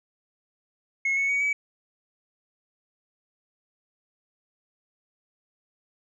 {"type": "tone with pitch steps", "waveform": "sine", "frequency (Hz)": [2175, 2210, 2247, 2283], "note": ["C#7", "C#7", "C#7", "D7"], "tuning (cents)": [-33, -6, 23, -50], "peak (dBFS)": -20, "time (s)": [1.05, 1.53], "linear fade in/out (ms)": 5, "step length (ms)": 120, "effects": ["tanh soft clip ceiling -20 dBFS"]}